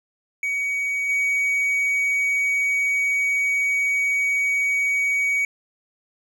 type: tone with level steps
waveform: triangle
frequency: 2256 Hz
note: C#7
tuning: 30 cents sharp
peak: -20 / -17 dBFS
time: 0.43-5.45 s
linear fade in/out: 2 ms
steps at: 1.09 s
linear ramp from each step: 2 ms
effects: none